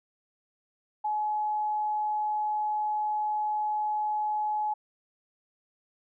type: tone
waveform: sine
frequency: 848 Hz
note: G#5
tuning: 36 cents sharp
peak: -26 dBFS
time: 1.04-4.74 s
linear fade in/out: 10 ms
effects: none